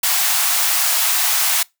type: high-pass noise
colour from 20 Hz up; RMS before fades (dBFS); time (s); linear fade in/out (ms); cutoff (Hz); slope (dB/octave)
white; -17; 0.03-1.63; 5; 650; 96
effects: noise-tail reverb RT60 0.2 s tail -24 dB re dry